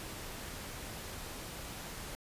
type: noise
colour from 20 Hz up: pink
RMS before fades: -44 dBFS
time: 0-2.15 s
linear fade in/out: 0 ms
effects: resampled to 32000 Hz